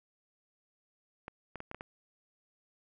clicks, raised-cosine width 0.5 ms, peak -26 dBFS, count 6, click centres 1.281 / 1.557 / 1.604 / 1.714 / 1.746 / 1.809 s, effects none

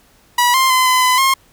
sawtooth tone with pitch steps, 972 / 1051 / 1025 / 1016 / 1010 / 1070 Hz, B5 / C6 / C6 / B5 / B5 / C6, -28 / +7 / -36 / +49 / +39 / +38 cents, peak -7 dBFS, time 0.38-1.34 s, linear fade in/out 5 ms, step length 160 ms, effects pink hiss -52 dBFS RMS until 1.52 s

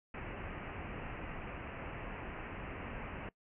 pink low-pass noise, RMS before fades -44 dBFS, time 0.14-3.29 s, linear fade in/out 2 ms, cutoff 2800 Hz, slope 96 dB/octave, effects noise-tail reverb RT60 0.1 s tail -22 dB re dry

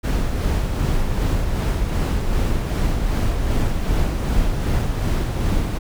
brown noise with tremolo, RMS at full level -18 dBFS, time 0.03-5.79 s, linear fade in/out 20 ms, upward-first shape sine, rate 2.6 Hz, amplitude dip 35%, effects none

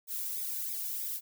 violet noise with flanger, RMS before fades -36 dBFS, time 0.07-1.21 s, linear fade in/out 50 ms, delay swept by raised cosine 0.68 to 1.59 ms, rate 3.1 Hz, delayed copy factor -0.9, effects none

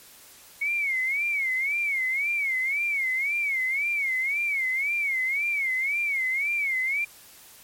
sine tone with vibrato, 2200 Hz, C#7, 14 cents flat, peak -23 dBFS, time 0.61-7.05 s, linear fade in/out 10 ms, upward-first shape sine, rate 1.9 Hz, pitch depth 140 cents each way, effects white hiss -50 dBFS RMS until 7.63 s + MP3 64 kbps

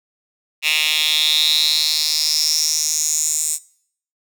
10% pulse tone with high-pass filter sweep, 154 Hz, D#3, 17 cents flat, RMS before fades -18 dBFS, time 0.62-3.59 s, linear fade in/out 50 ms, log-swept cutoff 2800 to 7900 Hz, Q 6.1, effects noise-tail reverb RT60 0.6 s tail -21 dB re dry

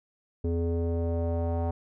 square tone with low-pass filter sweep, 84.1 Hz, E2, 35 cents sharp, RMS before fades -28 dBFS, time 0.44-1.71 s, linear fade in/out 5 ms, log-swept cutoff 390 to 750 Hz, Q 3.2, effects none

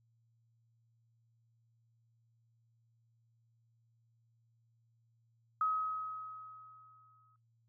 sine tone with exponential decay, 1271 Hz, D#6, 36 cents sharp, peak -28 dBFS, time 5.61-7.36 s, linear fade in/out 2 ms, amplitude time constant 380 ms, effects noise-tail reverb RT60 0.2 s tail -22 dB re dry + added 115 Hz sine -70 dBFS peak until 7.68 s

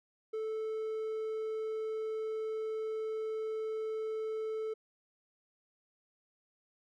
triangle tone, 438.3 Hz, A4, 7 cents flat, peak -32 dBFS, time 0.33-4.74 s, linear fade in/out 10 ms, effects none

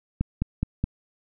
click train, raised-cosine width 5 ms, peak -11 dBFS, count 4, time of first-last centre 0.21-0.84 s, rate 4.76 Hz, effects none

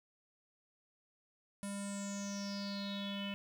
square tone with low-pass filter sweep, 200 Hz, G3, 35 cents sharp, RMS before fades -41 dBFS, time 1.63-3.34 s, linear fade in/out 0 ms, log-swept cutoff 10000 to 2800 Hz, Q 9.5, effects 11-bit

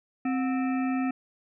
harmonic tone with a mistuned harmonic, 261.6 Hz, C4, in tune, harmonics 1 / 3 / 5 / 7 / 9 / 10, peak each -25 / -35 / -39 / -42 / -44 / -45 dBFS, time 0.25-1.11 s, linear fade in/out 5 ms, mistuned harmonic 3, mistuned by -130 cents, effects none

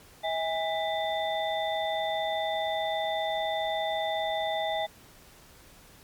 sine tone cluster, 643 / 818 / 1986 / 3562 Hz, E5 / G#5 / B6 / A7, -43 / -26 / +9 / +21 cents, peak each -30 / -31 / -37 / -36 dBFS, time 0.23-4.87 s, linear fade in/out 20 ms, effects pink hiss -54 dBFS RMS until 6.03 s + MP3 96 kbps

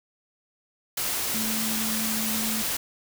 sine tone in noise, 220 Hz, A3, in tune, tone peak -30 dBFS, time 1.34-2.62 s, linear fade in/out 5 ms, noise white, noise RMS -28 dBFS, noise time 0.97-2.77 s, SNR -5 dB, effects none

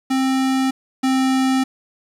square tone pair in turn, 263.9 / 262.7 Hz, C4 / C4, +15 / +7 cents, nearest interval unison, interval 8 cents, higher first, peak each -17 / -16 dBFS, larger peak second, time 0.1-0.71 / 1.03-1.64 s, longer neither, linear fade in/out 10 ms, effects low-pass 10000 Hz 12 dB/octave + 7-bit

